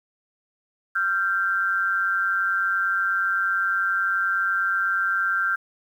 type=tone pair together; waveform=sine; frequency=1379.4 / 1568 Hz; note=F6 / G6; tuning=-22 / 0 cents; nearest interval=major second; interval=222 cents; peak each=-23 / -23 dBFS; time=0.95-5.56 s; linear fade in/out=10 ms; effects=9-bit